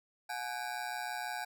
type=ring-modulated tone; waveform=25% pulse; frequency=784 Hz; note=G5; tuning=in tune; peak=-30 dBFS; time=0.29-1.45 s; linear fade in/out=10 ms; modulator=63 Hz; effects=none